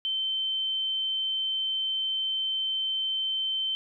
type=tone; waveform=sine; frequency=3093 Hz; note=G7; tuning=24 cents flat; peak=-26 dBFS; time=0.05-3.75 s; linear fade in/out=0 ms; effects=none